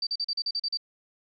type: tone bursts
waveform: sine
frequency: 4644 Hz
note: D8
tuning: 20 cents flat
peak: -26 dBFS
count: 9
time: 0.02-0.773 s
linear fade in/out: 5 ms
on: 49 ms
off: 39 ms
effects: none